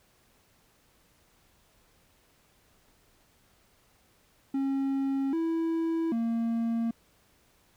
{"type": "tone with pitch steps", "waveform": "triangle", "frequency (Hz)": [272, 328.4, 230.1], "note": ["C#4", "E4", "A#3"], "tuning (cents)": [-33, -6, -22], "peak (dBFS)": -24, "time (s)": [4.54, 6.91], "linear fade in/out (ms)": 5, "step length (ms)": 790, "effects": ["pink hiss -65 dBFS RMS until 7.76 s"]}